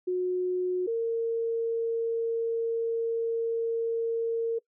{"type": "tone pair in turn", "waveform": "sine", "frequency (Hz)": [364, 458.6], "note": ["F#4", "A#4"], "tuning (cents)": [-28, -28], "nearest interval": "major third", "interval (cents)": 400, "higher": "second", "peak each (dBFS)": -25, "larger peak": "neither", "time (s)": [[0.07, 0.87], [0.87, 4.59]], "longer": "second", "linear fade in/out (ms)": 10, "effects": ["noise-tail reverb RT60 0.1 s tail -22 dB re dry"]}